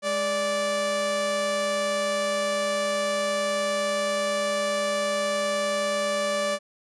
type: tone pair together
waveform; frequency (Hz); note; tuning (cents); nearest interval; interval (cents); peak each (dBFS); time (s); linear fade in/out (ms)
sawtooth; 207.7 / 583.6; G#3 / D5; 0 / -11; octave + tritone; 1789; -31 / -20; 0.02-6.59; 50
effects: resampled to 24000 Hz